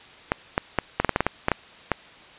clicks, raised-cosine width 0.5 ms, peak -4 dBFS, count 12, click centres 0.319 / 0.579 / 0.787 / 1 / 1.047 / 1.093 / 1.161 / 1.206 / 1.266 / 1.484 / 1.517 / 1.917 s, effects white hiss -47 dBFS RMS until 2.38 s + resampled to 8000 Hz

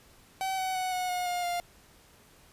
45% pulse tone with pitch steps, 764 / 753 / 742.3 / 731.6 / 721.1 / 710.8 / 700.6 Hz, G5 / F#5 / F#5 / F#5 / F#5 / F5 / F5, -45 / +30 / +5 / -20 / -45 / +30 / +5 cents, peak -29 dBFS, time 0.41-1.6 s, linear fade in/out 0 ms, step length 170 ms, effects pink hiss -58 dBFS RMS until 2.52 s + resampled to 32000 Hz

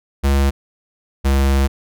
square tone pair in turn, 69.1 / 68.19 Hz, C#2 / C#2, -5 / -28 cents, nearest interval unison, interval 23 cents, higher first, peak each -13 dBFS, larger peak neither, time 0.23-0.51 / 1.24-1.68 s, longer second, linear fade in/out 20 ms, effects none

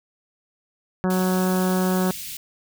harmonic tone, 184.9 Hz, F#3, 1 cent flat, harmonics 1 / 2 / 3 / 4 / 5 / 6 / 7 / 8 / 9, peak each -20 / -26 / -30 / -32 / -34 / -36 / -37 / -38 / -39 dBFS, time 1.04-2.11 s, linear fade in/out 0 ms
white band-stop noise, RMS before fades -34 dBFS, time 1.1-2.37 s, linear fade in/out 2 ms, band 200 to 2300 Hz, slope 24 dB/octave
effects none

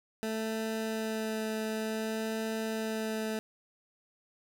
20% pulse tone with vibrato, 220 Hz, A3, in tune, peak -27 dBFS, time 0.23-3.39 s, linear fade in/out 0 ms, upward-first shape sine, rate 0.55 Hz, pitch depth 11 cents each way, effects 10-bit

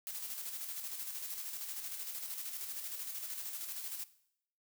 blue noise with tremolo, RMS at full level -41 dBFS, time 0.07-4.04 s, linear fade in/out 0 ms, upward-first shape square, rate 13 Hz, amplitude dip 40%, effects noise-tail reverb RT60 0.7 s tail -17 dB re dry

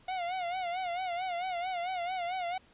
45% pulse tone with vibrato, 720 Hz, F#5, 47 cents flat, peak -32 dBFS, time 0.08-2.58 s, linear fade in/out 5 ms, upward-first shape sine, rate 4.5 Hz, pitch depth 88 cents each way, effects pink hiss -62 dBFS RMS until 2.73 s + resampled to 8000 Hz

